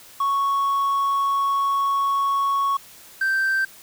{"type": "tone pair in turn", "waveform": "triangle", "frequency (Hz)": [1108.7, 1563], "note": ["C#6", "G6"], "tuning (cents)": [0, -6], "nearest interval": "tritone", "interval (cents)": 594, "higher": "second", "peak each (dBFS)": -16, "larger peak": "neither", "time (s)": [[0.2, 2.77], [3.21, 3.65]], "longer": "first", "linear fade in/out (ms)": 5, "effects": ["tanh soft clip ceiling -12 dBFS", "white hiss -46 dBFS RMS until 3.82 s"]}